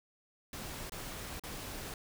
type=noise with dropouts; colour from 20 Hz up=pink; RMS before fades=-43 dBFS; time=0.53-1.94 s; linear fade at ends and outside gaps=2 ms; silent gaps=0.896-0.92 / 1.396-1.436 s; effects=none